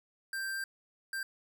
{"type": "tone bursts at uneven times", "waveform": "square", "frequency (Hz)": 1576, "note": "G6", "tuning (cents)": 9, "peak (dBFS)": -35, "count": 2, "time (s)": [[0.33, 0.64], [1.13, 1.23]], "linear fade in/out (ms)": 2, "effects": []}